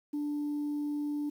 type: tone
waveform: sine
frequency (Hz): 293.7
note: D4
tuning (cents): 0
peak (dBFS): -29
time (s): 0.13-1.3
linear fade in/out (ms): 10
effects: tanh soft clip ceiling -28 dBFS + 10-bit